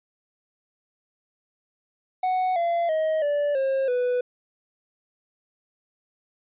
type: tone with pitch steps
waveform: triangle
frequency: 741 / 683.4 / 630.3 / 581.4 / 536.2 / 494.6 Hz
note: F#5 / F5 / D#5 / D5 / C5 / B4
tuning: +2 / -38 / +22 / -18 / +42 / +3 cents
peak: -19 dBFS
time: 2.23-4.21 s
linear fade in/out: 5 ms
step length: 330 ms
effects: resampled to 8000 Hz